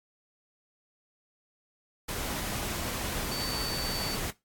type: tone in noise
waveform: sine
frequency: 4544 Hz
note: C#8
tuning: 42 cents sharp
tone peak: -35 dBFS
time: 3.31-4.16 s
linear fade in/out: 10 ms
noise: pink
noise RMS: -34 dBFS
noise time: 2.08-4.31 s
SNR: -4 dB
effects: noise-tail reverb RT60 0.2 s tail -18 dB re dry + AAC 64 kbps